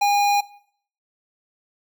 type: tone with notch filter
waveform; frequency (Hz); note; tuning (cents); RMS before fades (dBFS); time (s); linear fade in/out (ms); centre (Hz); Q
square; 815; G#5; -33; -18; 0.01-0.41; 10; 9300; 1.2
effects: noise-tail reverb RT60 0.6 s tail -19 dB re dry